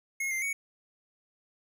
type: tone with pitch steps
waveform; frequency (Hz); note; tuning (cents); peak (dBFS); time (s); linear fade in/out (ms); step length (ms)
square; 2163 / 2092 / 2233; C#7 / C7 / C#7; -43 / -1 / +12; -30; 0.2-0.53; 5; 110
effects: none